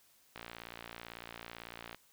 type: click train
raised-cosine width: 0.3 ms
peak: -28 dBFS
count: 93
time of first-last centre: 0.36-1.946 s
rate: 58 Hz
effects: white hiss -67 dBFS RMS until 2.12 s